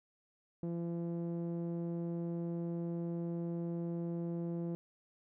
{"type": "tone with low-pass filter", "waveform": "sawtooth", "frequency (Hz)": 170, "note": "F3", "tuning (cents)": -46, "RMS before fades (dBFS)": -38, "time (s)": [0.63, 4.75], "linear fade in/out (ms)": 0, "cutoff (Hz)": 420, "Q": 1.2, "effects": []}